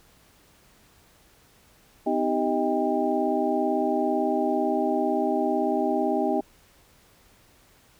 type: tone cluster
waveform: sine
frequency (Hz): 252.9 / 310.8 / 391.1 / 629 / 797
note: B3 / D#4 / G4 / D#5 / G5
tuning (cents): +41 / -2 / -4 / +19 / +28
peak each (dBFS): -28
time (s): 2.06-6.41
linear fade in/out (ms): 10
effects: pink hiss -58 dBFS RMS until 7.99 s